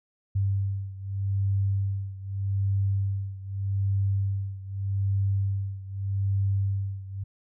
sine beating tone pair, 98 / 98.82 Hz, G2 / G2, 0 / +14 cents, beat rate 0.82 Hz, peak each -26 / -29 dBFS, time 0.35-7.24 s, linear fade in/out 10 ms, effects none

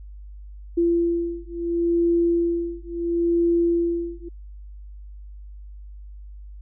sine beating tone pair, 340.3 / 341.03 Hz, F4 / F4, -45 / -41 cents, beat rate 0.73 Hz, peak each -22 dBFS, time 0.77-4.29 s, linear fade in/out 10 ms, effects added 50 Hz sine -37 dBFS peak until 6.61 s

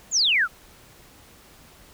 sine exponential sweep, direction down, 7459 to 1244.5 Hz, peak -17 dBFS, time 0.11-0.48 s, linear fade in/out 50 ms, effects pink hiss -51 dBFS RMS until 1.93 s

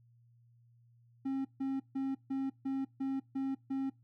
triangle tone bursts, 268.9 Hz, C4, 47 cents sharp, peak -30 dBFS, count 8, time 1.25-3.9 s, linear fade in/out 10 ms, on 200 ms, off 150 ms, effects noise-tail reverb RT60 0.2 s tail -21 dB re dry + added 118 Hz sine -62 dBFS peak until 4.03 s

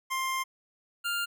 25% pulse tone pair in turn, 1054 / 1399.8 Hz, C6 / F6, +12 / +4 cents, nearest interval perfect fourth, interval 492 cents, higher second, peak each -25 dBFS, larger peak neither, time 0.1-0.44 / 1.04-1.26 s, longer first, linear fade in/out 20 ms, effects none

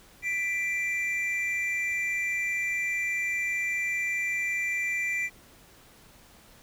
triangle tone pair together, 1981 / 2356 Hz, B6 / D7, +5 / +5 cents, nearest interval minor third, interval 300 cents, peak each -29 / -27 dBFS, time 0.22-5.3 s, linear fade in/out 50 ms, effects pink hiss -55 dBFS RMS until 6.62 s

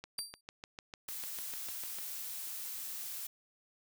click train, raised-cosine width 0.2 ms, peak -27 dBFS, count 14, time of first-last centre 0.04-1.986 s, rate 6.68 Hz
25% pulse tone with exponential decay, 4698 Hz, D8, in tune, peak -29 dBFS, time 0.18-0.41 s, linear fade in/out 5 ms, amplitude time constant 50 ms
blue noise, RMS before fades -42 dBFS, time 1.08-3.27 s, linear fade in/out 5 ms
effects none

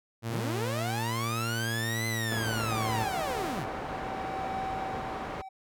sawtooth tone with pitch glide, 114.9 to 111.31 Hz, A#2 to A2, -25 to +20 cents, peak -27 dBFS, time 0.22-3.07 s, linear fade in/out 50 ms, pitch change -55 cents, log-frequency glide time 1.5-2.59 s
sawtooth linear two-way sweep, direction up then down, 71.9 to 2051 to 71.9 Hz, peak -29 dBFS, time 0.28-3.67 s, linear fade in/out 50 ms, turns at 2.07 s
white low-pass noise, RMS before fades -37 dBFS, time 2.31-5.42 s, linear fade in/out 10 ms, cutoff 1000 Hz, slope 12 dB/octave
triangle tone with tremolo, 766 Hz, G5, 40 cents flat, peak -30 dBFS, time 2.71-5.49 s, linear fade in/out 10 ms, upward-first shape triangle, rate 0.67 Hz, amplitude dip 75%
effects none

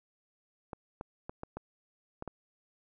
clicks, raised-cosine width 1 ms, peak -25 dBFS, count 7, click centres 0.732 / 1.011 / 1.295 / 1.434 / 1.57 / 2.224 / 2.277 s, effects none

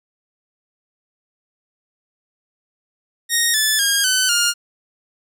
10% pulse tone with pitch steps, 1864.7 / 1739.8 / 1623.3 / 1514.6 / 1413.2 Hz, A#6 / A6 / G#6 / F#6 / F6, 0 / -20 / -40 / +40 / +20 cents, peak -6 dBFS, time 3.29-4.54 s, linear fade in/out 50 ms, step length 250 ms, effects none

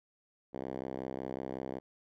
5% pulse tone with band-pass filter, 65.41 Hz, C2, in tune, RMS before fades -40 dBFS, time 0.53-1.8 s, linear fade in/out 20 ms, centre 360 Hz, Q 0.82, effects none

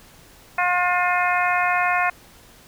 harmonic tone with a mistuned harmonic, 357.6 Hz, F4, 41 cents sharp, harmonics 2 / 3 / 4 / 5 / 6 / 7, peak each -22 / -24 / -25 / -26 / -27 / -27 dBFS, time 0.58-2.1 s, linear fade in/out 5 ms, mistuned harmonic 6, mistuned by -21 cents, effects pink hiss -49 dBFS RMS until 2.67 s

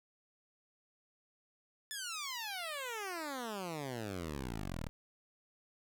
10% pulse exponential sweep, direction down, 1760 to 35.31 Hz, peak -31 dBFS, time 1.91-4.89 s, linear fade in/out 0 ms, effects none

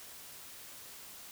silence, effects white hiss -50 dBFS RMS until 1.31 s

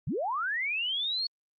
sine linear sweep, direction up, 98 to 4412 Hz, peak -28 dBFS, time 0.07-1.27 s, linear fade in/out 5 ms, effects Opus 48 kbps

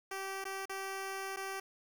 10% pulse tone with dropouts, 387.4 Hz, G4, 20 cents flat, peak -30 dBFS, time 0.11-1.6 s, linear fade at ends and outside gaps 5 ms, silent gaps 0.442-0.452 / 0.656-0.694 / 1.363-1.369 s, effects 10-bit

